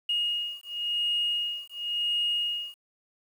sine beating tone pair, 2864 / 2864.94 Hz, F7 / F7, +43 / +44 cents, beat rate 0.94 Hz, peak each -29 dBFS, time 0.09-2.76 s, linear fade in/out 5 ms, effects tanh soft clip ceiling -19 dBFS + 9-bit

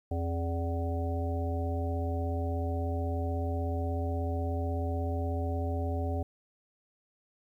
harmonic tone with a mistuned harmonic, 83.3 Hz, E2, 19 cents sharp, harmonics 1 / 3 / 5 / 7 / 9, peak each -30 / -38 / -40 / -40 / -40 dBFS, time 0.11-6.23 s, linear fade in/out 5 ms, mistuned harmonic 3, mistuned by +110 cents, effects 11-bit

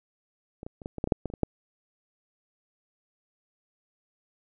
clicks, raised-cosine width 2 ms, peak -26 / -24 / -30 / -20 / -22 / -13 / -17 / -6 / -17 / -28 / -24 / -10 dBFS, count 12, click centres 0.631 / 0.665 / 0.818 / 0.859 / 0.983 / 1.041 / 1.074 / 1.122 / 1.257 / 1.301 / 1.338 / 1.433 s, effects none

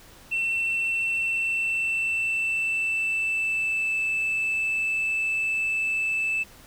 sine tone with pitch glide, 2693 to 2633 Hz, E7 to E7, +36 to -3 cents, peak -21 dBFS, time 0.31-6.44 s, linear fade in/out 20 ms, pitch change -39 cents, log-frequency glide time 1.17-3.96 s, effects tanh soft clip ceiling -21 dBFS + pink hiss -50 dBFS RMS until 6.66 s

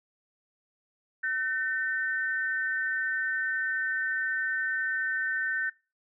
sine tone pair together, 1524 / 1809.6 Hz, G6 / A6, -49 / +48 cents, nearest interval minor third, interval 297 cents, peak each -29 / -31 dBFS, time 1.23-5.7 s, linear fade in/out 10 ms, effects noise-tail reverb RT60 0.3 s tail -21 dB re dry

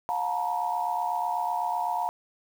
sine tone cluster, 713 / 886 / 954 Hz, F5 / A5 / A#5, +36 / +12 / +40 cents, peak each -30 dBFS, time 0.09-2.09 s, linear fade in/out 0 ms, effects 8-bit

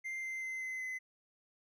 triangle tone with pitch steps, 2093 / 2079 / 2064 / 2050 / 2036 Hz, C7 / C7 / C7 / C7 / C7, 0 / -12 / -24 / -36 / -48 cents, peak -36 dBFS, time 0.04-0.99 s, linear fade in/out 20 ms, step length 190 ms, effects none

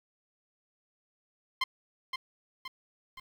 15% pulse tone with echo, 1046.5 Hz, C6, in tune, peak -19 dBFS, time 1.61-1.64 s, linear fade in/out 5 ms, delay 520 ms, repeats 3, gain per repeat -6 dB, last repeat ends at 3.2 s, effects low-pass 5000 Hz 12 dB/octave + 9-bit

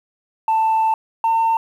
sine tone pair in turn, 886 / 904.6 Hz, A5 / A5, +12 / +48 cents, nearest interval unison, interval 36 cents, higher second, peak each -12 dBFS, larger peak neither, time 0.48-0.94 / 1.24-1.57 s, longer first, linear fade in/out 2 ms, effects tanh soft clip ceiling -12 dBFS + 8-bit

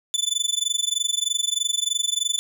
25% pulse tone with amplitude modulation, 3500 Hz, A7, 10 cents flat, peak -14 dBFS, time 0.14-2.39 s, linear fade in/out 0 ms, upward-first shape sine, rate 23.2 Hz, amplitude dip 95%, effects none

